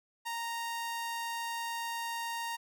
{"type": "tone", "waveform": "sawtooth", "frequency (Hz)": 929, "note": "A#5", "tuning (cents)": -6, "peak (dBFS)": -31, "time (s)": [0.25, 2.57], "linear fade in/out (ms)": 20, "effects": []}